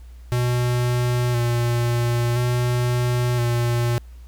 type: tone with vibrato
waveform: square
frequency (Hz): 121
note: B2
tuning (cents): -35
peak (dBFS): -19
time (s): 0.32-3.98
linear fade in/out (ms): 0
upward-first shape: square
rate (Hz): 0.49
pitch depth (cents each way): 24
effects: added 60 Hz sine -38 dBFS peak until 4.27 s + pink hiss -58 dBFS RMS until 4.27 s